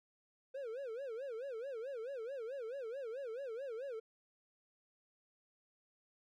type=tone with vibrato; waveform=triangle; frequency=497.6 Hz; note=B4; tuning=13 cents sharp; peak=-39 dBFS; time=0.54-4 s; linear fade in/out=10 ms; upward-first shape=sine; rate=4.6 Hz; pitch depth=220 cents each way; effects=none